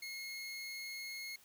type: tone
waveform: 25% pulse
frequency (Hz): 2160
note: C#7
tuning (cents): -45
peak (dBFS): -39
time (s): 0.02-1.36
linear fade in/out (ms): 5
effects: white hiss -64 dBFS RMS until 1.44 s